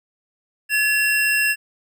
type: tone pair together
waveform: square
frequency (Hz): 1707 / 2724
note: G#6 / F7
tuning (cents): +47 / -44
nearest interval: minor sixth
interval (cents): 809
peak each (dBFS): -20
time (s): 0.69-1.56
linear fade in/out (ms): 50
effects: none